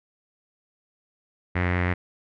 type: tone with low-pass filter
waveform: sawtooth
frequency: 89.3 Hz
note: F2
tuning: 39 cents sharp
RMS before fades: -24 dBFS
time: 1.55-1.94 s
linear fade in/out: 10 ms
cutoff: 2000 Hz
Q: 4.6
effects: none